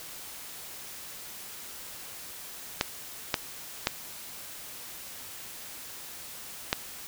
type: clicks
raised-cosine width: 0.2 ms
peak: -6 dBFS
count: 4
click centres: 2.811 / 3.342 / 3.871 / 6.729 s
effects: white hiss -43 dBFS RMS until 7.07 s